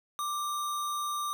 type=tone with sample-and-hold; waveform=sine; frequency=1179 Hz; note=D6; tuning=6 cents sharp; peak=-30 dBFS; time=0.19-1.33 s; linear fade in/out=0 ms; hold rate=4900 Hz; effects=none